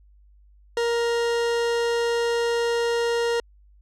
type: tone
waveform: 40% pulse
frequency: 469 Hz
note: A#4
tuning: 11 cents sharp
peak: -20 dBFS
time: 0.77-3.4 s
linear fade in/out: 2 ms
effects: added 50 Hz sine -51 dBFS peak until 3.81 s + low-pass 7000 Hz 12 dB/octave